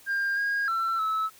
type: tone with pitch steps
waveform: sine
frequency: 1602 / 1631 / 1344 / 1301 Hz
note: G6 / G#6 / E6 / E6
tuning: +37 / -32 / +33 / -23 cents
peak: -22 dBFS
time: 0.06-1.3 s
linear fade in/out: 50 ms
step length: 310 ms
effects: tanh soft clip ceiling -23 dBFS + white hiss -54 dBFS RMS until 1.39 s